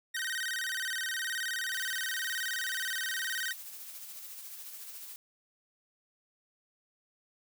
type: tone with vibrato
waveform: sawtooth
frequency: 1696 Hz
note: G#6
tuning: 36 cents sharp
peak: -29 dBFS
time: 0.14-3.53 s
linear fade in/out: 10 ms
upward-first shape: square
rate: 19 Hz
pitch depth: 170 cents each way
type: noise with tremolo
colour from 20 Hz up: blue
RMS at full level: -44 dBFS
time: 1.73-5.16 s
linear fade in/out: 0 ms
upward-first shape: sine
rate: 14 Hz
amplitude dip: 35%
effects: none